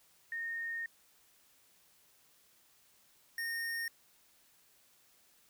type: tone pair in turn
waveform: sine / square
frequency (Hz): 1842 / 1842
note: A#6 / A#6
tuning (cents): -21 / -21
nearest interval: unison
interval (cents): 0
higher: neither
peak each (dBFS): -36 / -36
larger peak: neither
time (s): 0.32-0.86 / 3.38-3.88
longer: first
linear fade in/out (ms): 2
effects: white hiss -67 dBFS RMS until 5.49 s